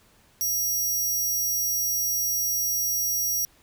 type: tone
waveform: 20% pulse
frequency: 5700 Hz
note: F8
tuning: 34 cents sharp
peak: -18 dBFS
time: 0.41-3.45 s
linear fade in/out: 0 ms
effects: pink hiss -59 dBFS RMS until 3.62 s